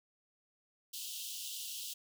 pink high-pass noise, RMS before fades -43 dBFS, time 0.93-1.94 s, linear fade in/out 10 ms, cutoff 2800 Hz, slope 96 dB/octave, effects none

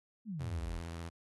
sine exponential sweep, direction down, 235.9 to 34 Hz, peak -37 dBFS, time 0.25-0.82 s, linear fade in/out 50 ms
sawtooth tone with vibrato, 83.8 Hz, E2, 29 cents sharp, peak -37 dBFS, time 0.39-1.1 s, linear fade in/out 20 ms, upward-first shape triangle, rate 15 Hz, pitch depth 47 cents each way
effects AAC 32 kbps

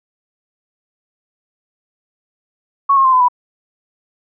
sine tone with pitch steps, 1108.7 / 1076.5 / 1045.3 / 1014.9 / 985.5 Hz, C#6 / C6 / C6 / B5 / B5, 0 / +49 / -2 / +47 / -4 cents, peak -8 dBFS, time 2.89-3.285 s, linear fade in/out 10 ms, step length 79 ms, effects none

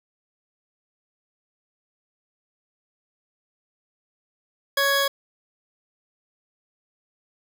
20% pulse tone pair together, 556 / 1666 Hz, C#5 / G#6, +5 / +5 cents, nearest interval octave + perfect fifth, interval 1900 cents, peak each -17 / -18 dBFS, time 4.77-5.08 s, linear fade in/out 5 ms, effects none

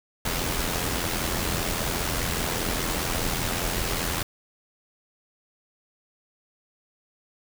pink noise with amplitude modulation, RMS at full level -25 dBFS, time 0.25-4.23 s, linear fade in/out 5 ms, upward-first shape sine, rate 85 Hz, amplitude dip 50%, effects none

